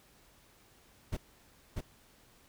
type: noise with echo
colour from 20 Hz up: brown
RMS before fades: -33 dBFS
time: 1.12-1.17 s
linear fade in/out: 10 ms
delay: 640 ms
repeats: 1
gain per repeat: -2 dB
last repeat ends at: 1.81 s
effects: pink hiss -63 dBFS RMS until 2.48 s